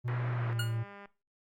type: tone with pitch glide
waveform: triangle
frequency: 121.7 to 114.21 Hz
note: B2 to A#2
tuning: -25 to -35 cents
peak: -29 dBFS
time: 0.04-0.84 s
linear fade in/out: 20 ms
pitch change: -110 cents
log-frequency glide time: 0.32-0.63 s
type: band-pass noise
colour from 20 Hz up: white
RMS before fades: -43 dBFS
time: 0.08-0.53 s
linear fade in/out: 0 ms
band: 130 to 1800 Hz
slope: 24 dB/octave
type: click train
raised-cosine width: 0.5 ms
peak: -35 dBFS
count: 129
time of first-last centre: 0.42-1.057 s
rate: 201 Hz
type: tone with exponential decay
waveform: 25% pulse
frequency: 1435 Hz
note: F6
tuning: 47 cents sharp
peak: -27 dBFS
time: 0.59-0.78 s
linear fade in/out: 5 ms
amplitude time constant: 41 ms
effects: noise-tail reverb RT60 0.3 s tail -19 dB re dry + Opus 48 kbps